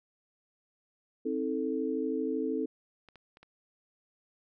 sine chord, A diminished, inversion first, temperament just, 264 / 316.8 / 440 Hz, C4 / Eb4 / A4, +16 / +31 / 0 cents, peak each -33 / -34 / -33 dBFS, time 1.25-2.66 s, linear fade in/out 10 ms
clicks, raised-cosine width 0.3 ms, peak -37 dBFS, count 4, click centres 3.087 / 3.157 / 3.371 / 3.43 s
effects none

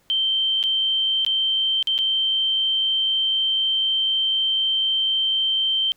sine tone with dropouts, 3124 Hz, G7, 7 cents flat, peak -18 dBFS, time 0.1-5.92 s, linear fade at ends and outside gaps 0 ms, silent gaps 0.629-0.638 / 1.249-1.264 / 1.827-1.872 / 1.98-1.988 s, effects pink hiss -62 dBFS RMS until 5.96 s

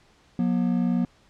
triangle tone pair together, 179.95 / 240.2 Hz, F#3 / B3, -48 / -48 cents, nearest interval perfect fourth, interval 500 cents, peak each -22 / -21 dBFS, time 0.39-1.05 s, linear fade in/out 2 ms, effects pink hiss -59 dBFS RMS until 1.29 s + low-pass 6000 Hz 12 dB/octave

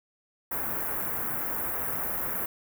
white band-stop noise, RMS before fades -31 dBFS, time 0.51-2.46 s, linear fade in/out 5 ms, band 1700 to 13000 Hz, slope 24 dB/octave, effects none

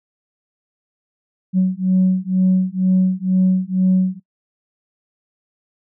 sine beating tone pair, 185 / 187.1 Hz, F#3 / F#3, 0 / +20 cents, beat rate 2.1 Hz, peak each -15 dBFS, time 1.53-4.2 s, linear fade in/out 50 ms, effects noise-tail reverb RT60 0.1 s tail -23 dB re dry + tanh soft clip ceiling -8 dBFS

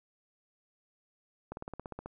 slowing click train, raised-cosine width 1 ms, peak -26 dBFS, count 10, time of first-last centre 1.52-2.06 s, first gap 51 ms, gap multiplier 1.04, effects none

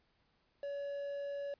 triangle tone with quantisation, 566 Hz, C#5, 36 cents sharp, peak -36 dBFS, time 0.63-1.54 s, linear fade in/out 2 ms, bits 9, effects pink hiss -75 dBFS RMS until 1.59 s + resampled to 11025 Hz

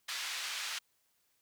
white band-pass noise, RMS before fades -39 dBFS, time 0.08-0.79 s, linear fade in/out 10 ms, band 1400 to 4500 Hz, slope 12 dB/octave, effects white hiss -75 dBFS RMS until 1.41 s

